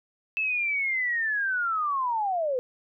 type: linear sweep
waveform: sine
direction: down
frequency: 2637 to 484.7 Hz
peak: -24 dBFS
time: 0.37-2.59 s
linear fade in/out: 0 ms
effects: none